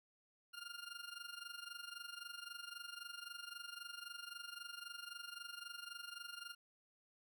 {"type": "tone with amplitude modulation", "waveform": "20% pulse", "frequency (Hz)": 1406, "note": "F6", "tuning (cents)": 11, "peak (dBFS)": -40, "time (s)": [0.53, 6.55], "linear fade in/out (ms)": 20, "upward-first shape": "sine", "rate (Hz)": 23.8, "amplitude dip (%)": 80, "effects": []}